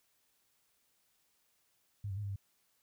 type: tone with pitch steps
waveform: sine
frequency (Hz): 101.8 / 95.4 / 104.2 / 100.1 / 98.4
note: G#2 / G2 / G#2 / G2 / G2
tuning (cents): -34 / -47 / +6 / +37 / +7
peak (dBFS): -36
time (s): 2.04-2.36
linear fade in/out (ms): 5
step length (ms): 64
effects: white hiss -75 dBFS RMS until 2.82 s